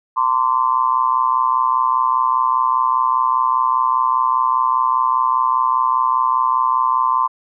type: tone with amplitude modulation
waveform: sine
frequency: 1035 Hz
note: C6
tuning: 19 cents flat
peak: -9 dBFS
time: 0.16-7.28 s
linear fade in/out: 20 ms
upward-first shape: sine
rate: 125 Hz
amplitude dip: 100%
effects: none

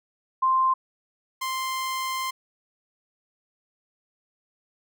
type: tone pair in turn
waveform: sine / sawtooth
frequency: 1046.5 / 1046.5 Hz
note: C6 / C6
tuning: 0 / 0 cents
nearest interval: unison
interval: 0 cents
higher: neither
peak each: -18 / -23 dBFS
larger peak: first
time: 0.42-0.74 / 1.41-2.31 s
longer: second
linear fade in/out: 10 ms
effects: none

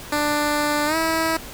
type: tone with pitch glide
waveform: 10% pulse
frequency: 295.7 to 324.3 Hz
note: D4 to E4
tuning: +12 to -28 cents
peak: -11 dBFS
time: 0.12-1.37 s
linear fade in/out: 5 ms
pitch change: +160 cents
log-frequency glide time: 0.86-0.96 s
effects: pink hiss -37 dBFS RMS until 1.53 s

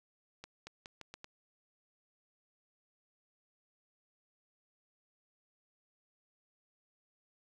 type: accelerating click train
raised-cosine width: 0.2 ms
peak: -29 dBFS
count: 6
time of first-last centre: 0.44-1.244 s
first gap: 230 ms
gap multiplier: 0.82
effects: none

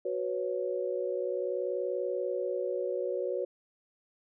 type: chord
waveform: sine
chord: F# suspended fourth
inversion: none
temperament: equal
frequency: 370 / 493.9 / 554.4 Hz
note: F#4 / B4 / C#5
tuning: 0 / 0 / 0 cents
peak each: -34 dBFS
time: 0.05-3.45 s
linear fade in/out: 5 ms
effects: none

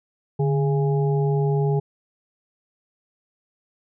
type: harmonic tone with a mistuned harmonic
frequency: 137.6 Hz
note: C#3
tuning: 12 cents flat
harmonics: 1 / 3 / 5 / 6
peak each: -19 / -24 / -38 / -32 dBFS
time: 0.39-1.8 s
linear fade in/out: 10 ms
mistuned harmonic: 1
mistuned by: +100 cents
effects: none

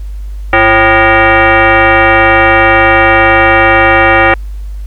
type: tone with frequency modulation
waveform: sine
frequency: 542 Hz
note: C#5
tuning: 39 cents flat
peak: -3 dBFS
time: 0.53-4.34 s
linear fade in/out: 2 ms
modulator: 441 Hz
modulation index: 4.2
effects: added 50 Hz sine -18 dBFS peak until 4.86 s + pink hiss -46 dBFS RMS until 4.86 s

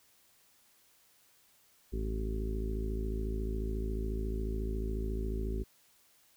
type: harmonic tone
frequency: 54.1 Hz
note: A1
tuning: 29 cents flat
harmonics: 1 / 2 / 3 / 4 / 5 / 6 / 7 / 8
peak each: -33 / -44 / -49 / -43 / -46 / -51 / -41 / -50 dBFS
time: 1.92-5.64 s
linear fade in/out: 20 ms
effects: white hiss -66 dBFS RMS until 6.36 s

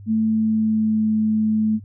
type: tone with pitch glide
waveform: sine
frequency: 220.3 to 216.8 Hz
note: A3 to A3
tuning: +2 to -25 cents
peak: -16 dBFS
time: 0.06-1.8 s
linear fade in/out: 50 ms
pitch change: -27 cents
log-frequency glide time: 0.23-1.06 s
effects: added 100 Hz sine -37 dBFS peak until 1.84 s

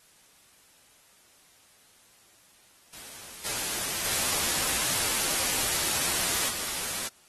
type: noise with level steps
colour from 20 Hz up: white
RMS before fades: -44 / -31 / -27 / -32 dBFS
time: 2.93-7.08 s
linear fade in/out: 5 ms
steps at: 3.44 / 4.04 / 6.48 s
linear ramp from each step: 20 ms
effects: white hiss -59 dBFS RMS until 7.28 s + AAC 32 kbps

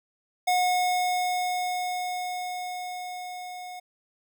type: tone with level ramp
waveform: square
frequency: 726 Hz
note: F#5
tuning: 33 cents flat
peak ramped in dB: -21 to -38 dBFS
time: 0.47-3.8 s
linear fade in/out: 10 ms
effects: none

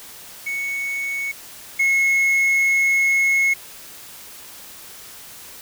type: tone pair in turn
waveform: triangle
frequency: 2217 / 2176 Hz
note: C#7 / C#7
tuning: 0 / -33 cents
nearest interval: unison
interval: 33 cents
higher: first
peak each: -21 / -13 dBFS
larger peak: second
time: 0.46-1.32 / 1.79-3.54 s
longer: second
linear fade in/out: 10 ms
effects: white hiss -40 dBFS RMS until 5.61 s

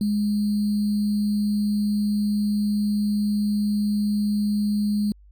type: tone with sample-and-hold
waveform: sine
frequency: 207.7 Hz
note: G#3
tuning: in tune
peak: -19 dBFS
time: 0.01-5.12 s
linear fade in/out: 2 ms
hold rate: 4410 Hz
effects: added 50 Hz sine -47 dBFS peak until 5.31 s + MP3 96 kbps

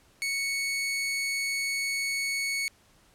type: tone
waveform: sawtooth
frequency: 2217 Hz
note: C#7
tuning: in tune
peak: -24 dBFS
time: 0.22-2.68 s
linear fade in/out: 0 ms
effects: pink hiss -61 dBFS RMS until 3.14 s + low-pass 12000 Hz 12 dB/octave

